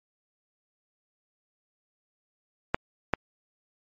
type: clicks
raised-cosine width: 0.5 ms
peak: -7 dBFS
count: 2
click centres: 2.745 / 3.137 s
effects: MP3 32 kbps